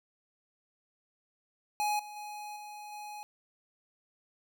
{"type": "tone with level steps", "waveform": "square", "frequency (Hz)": 837, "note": "G#5", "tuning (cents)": 13, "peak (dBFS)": [-29, -44, -41, -44, -42], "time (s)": [1.8, 3.23], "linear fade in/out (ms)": 0, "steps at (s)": [1.99, 2.16, 2.56, 2.92], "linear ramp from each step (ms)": 5, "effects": []}